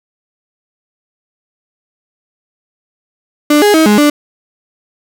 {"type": "tone with pitch steps", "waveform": "35% pulse", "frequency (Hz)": [296.5, 414.2, 318.3, 208.7, 294.3], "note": ["D4", "G#4", "D#4", "G#3", "D4"], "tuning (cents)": [17, -5, 39, 9, 4], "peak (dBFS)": -4, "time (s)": [3.5, 4.1], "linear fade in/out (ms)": 5, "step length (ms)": 120, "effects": []}